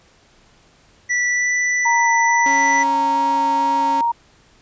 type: tone with pitch glide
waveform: square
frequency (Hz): 1960 to 1977.1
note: B6 to B6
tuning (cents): -14 to +1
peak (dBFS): -17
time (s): 1.09-2.84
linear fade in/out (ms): 20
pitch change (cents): +15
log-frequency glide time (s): 1.28-1.51
type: tone with vibrato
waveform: sine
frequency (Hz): 931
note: A#5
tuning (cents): -2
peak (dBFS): -15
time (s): 1.85-4.12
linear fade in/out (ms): 10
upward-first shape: square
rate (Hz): 2.3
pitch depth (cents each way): 9
type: tone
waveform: sawtooth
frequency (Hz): 275.6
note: C#4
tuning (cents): -10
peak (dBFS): -21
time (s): 2.46-4.01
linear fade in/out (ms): 0
effects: pink hiss -53 dBFS RMS until 4.61 s + resampled to 16000 Hz